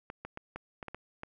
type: clicks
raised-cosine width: 0.5 ms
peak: -25 dBFS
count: 8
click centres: 0.101 / 0.25 / 0.374 / 0.56 / 0.828 / 0.883 / 0.946 / 1.234 s
effects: none